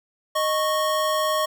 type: tone pair together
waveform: square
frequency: 619 / 1102.9 Hz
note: D#5 / C#6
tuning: -9 / -9 cents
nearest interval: minor seventh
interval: 1000 cents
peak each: -24 dBFS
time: 0.35-1.46 s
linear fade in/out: 10 ms
effects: none